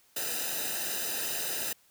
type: noise with comb filter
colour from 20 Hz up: white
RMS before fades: -33 dBFS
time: 0.16-1.73 s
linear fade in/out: 5 ms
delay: 0.9 ms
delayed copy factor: -0.8
effects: white hiss -64 dBFS RMS until 1.9 s